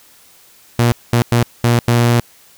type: tone bursts at uneven times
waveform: sawtooth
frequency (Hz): 119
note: A#2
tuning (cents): +36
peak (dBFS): -6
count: 5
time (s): 0.79-0.92 / 1.13-1.22 / 1.32-1.43 / 1.64-1.79 / 1.88-2.2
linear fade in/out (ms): 0
effects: white hiss -47 dBFS RMS until 2.57 s